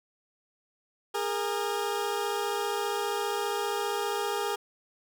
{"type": "tone pair together", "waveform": "20% pulse", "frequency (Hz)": [408.2, 463.2], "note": ["G#4", "A#4"], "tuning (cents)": [-30, -11], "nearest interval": "major second", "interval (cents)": 219, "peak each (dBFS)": [-25, -28], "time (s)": [1.14, 4.56], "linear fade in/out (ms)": 10, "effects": ["10-bit"]}